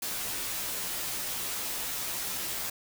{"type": "noise with comb filter", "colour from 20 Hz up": "white", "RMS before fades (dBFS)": -34, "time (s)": [0.02, 2.7], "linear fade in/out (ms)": 5, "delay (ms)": 13, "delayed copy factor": -0.75, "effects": []}